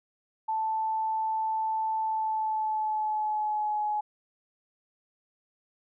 sine tone with pitch glide, 880 to 843.2 Hz, A5 to G#5, 0 to +26 cents, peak -26 dBFS, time 0.48-4.01 s, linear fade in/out 10 ms, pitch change -74 cents, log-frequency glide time 2.01-3.84 s, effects none

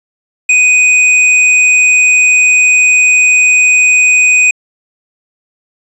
sine tone with hard clipping, 2493 Hz, D#7, 3 cents sharp, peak -6 dBFS, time 0.49-4.51 s, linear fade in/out 5 ms, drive 13 dB, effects resampled to 24000 Hz

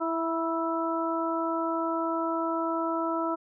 harmonic tone with a mistuned harmonic, 329.6 Hz, E4, in tune, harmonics 1 / 2 / 3 / 4, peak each -30 / -32 / -33 / -32 dBFS, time 0-3.36 s, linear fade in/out 20 ms, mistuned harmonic 3, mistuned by -19 cents, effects none

